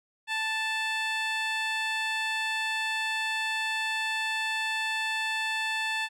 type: tone with band-pass filter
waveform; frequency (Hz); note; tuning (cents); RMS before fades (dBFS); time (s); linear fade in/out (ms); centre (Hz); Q
15% pulse; 880; A5; 0; -30; 0.27-6.09; 50; 2300; 0.61
effects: none